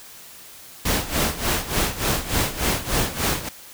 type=noise with tremolo; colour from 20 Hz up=pink; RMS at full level=-20 dBFS; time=0.85-3.49 s; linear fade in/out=5 ms; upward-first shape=sine; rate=3.4 Hz; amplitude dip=80%; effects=white hiss -43 dBFS RMS until 3.73 s